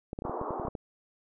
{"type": "clicks", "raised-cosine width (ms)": 2, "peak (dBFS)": -22, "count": 11, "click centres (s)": [0.131, 0.189, 0.221, 0.252, 0.296, 0.414, 0.507, 0.598, 0.651, 0.682, 0.752]}
{"type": "band-pass noise", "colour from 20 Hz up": "white", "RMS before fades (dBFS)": -36, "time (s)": [0.24, 0.69], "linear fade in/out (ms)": 10, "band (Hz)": [270, 1100], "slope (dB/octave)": 48}
{"effects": []}